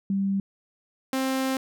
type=tone pair in turn; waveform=sine / sawtooth; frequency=196 / 264.1 Hz; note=G3 / C4; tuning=0 / +16 cents; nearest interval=perfect fourth; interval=516 cents; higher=second; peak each=-22 / -20 dBFS; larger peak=second; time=0.1-0.4 / 1.13-1.57 s; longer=second; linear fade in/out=2 ms; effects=none